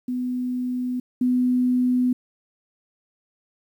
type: tone pair in turn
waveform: sine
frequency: 250 / 250 Hz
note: B3 / B3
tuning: +21 / +21 cents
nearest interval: unison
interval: 0 cents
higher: neither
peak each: -23 / -17 dBFS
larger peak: second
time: 0.08-1 / 1.21-2.13 s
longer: neither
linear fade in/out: 5 ms
effects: 9-bit